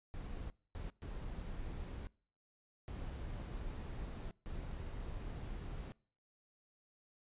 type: noise bursts at uneven times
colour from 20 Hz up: brown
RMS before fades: -44 dBFS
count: 5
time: 0.14-0.5 / 0.75-0.9 / 1.02-2.07 / 2.88-4.31 / 4.46-5.92 s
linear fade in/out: 0 ms
effects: noise-tail reverb RT60 0.5 s tail -24 dB re dry + resampled to 8000 Hz